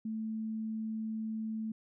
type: tone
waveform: sine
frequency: 220 Hz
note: A3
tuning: in tune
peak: -34 dBFS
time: 0.05-1.72 s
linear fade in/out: 5 ms
effects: none